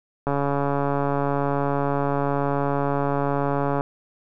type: click train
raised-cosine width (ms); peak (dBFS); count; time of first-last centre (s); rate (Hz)
1; -10; 500; 0.27-3.809; 141
effects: none